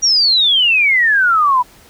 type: exponential sweep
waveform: sine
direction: down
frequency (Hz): 5820 to 965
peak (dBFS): -9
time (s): 0.02-1.63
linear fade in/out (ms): 20
effects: pink hiss -45 dBFS RMS until 1.89 s